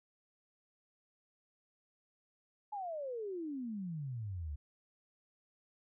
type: exponential sweep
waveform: sine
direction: down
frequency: 860 to 69.3 Hz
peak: -38 dBFS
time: 2.72-4.56 s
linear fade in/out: 10 ms
effects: none